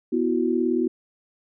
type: chord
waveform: sine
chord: B suspended fourth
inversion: none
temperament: equal with one note detuned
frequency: 246.9 / 329.6 / 368.1 Hz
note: B3 / E4 / F#4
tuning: 0 / 0 / -9 cents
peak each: -24 dBFS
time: 0.12-0.88 s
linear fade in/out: 10 ms
effects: none